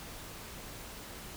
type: silence
effects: pink hiss -46 dBFS RMS until 1.36 s